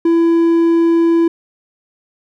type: tone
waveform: triangle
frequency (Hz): 334.2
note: E4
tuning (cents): +24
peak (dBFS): -7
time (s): 0.05-1.28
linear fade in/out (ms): 5
effects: none